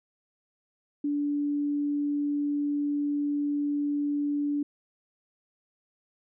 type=tone; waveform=sine; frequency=290 Hz; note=D4; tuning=22 cents flat; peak=-25 dBFS; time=1.04-4.63 s; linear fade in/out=5 ms; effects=none